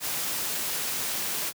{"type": "noise", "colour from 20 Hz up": "white", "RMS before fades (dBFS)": -30, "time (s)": [0, 1.53], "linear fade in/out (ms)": 50, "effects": ["high-pass 100 Hz 12 dB/octave"]}